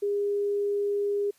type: tone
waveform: sine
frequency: 406.6 Hz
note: G#4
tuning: 37 cents flat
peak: -24 dBFS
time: 0.02-1.31 s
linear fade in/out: 10 ms
effects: white hiss -63 dBFS RMS until 1.38 s + resampled to 32000 Hz